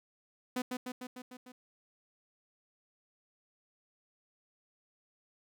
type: tone with echo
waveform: sawtooth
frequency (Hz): 251.1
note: B3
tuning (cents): +29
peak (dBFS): -28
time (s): 0.56-0.62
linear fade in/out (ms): 5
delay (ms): 150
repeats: 6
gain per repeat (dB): -3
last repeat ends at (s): 1.52
effects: none